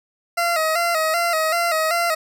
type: tone with vibrato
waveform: 20% pulse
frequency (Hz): 659.3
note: E5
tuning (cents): 0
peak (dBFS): -13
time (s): 0.37-2.15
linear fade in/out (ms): 10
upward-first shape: square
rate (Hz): 2.6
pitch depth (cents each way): 70
effects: none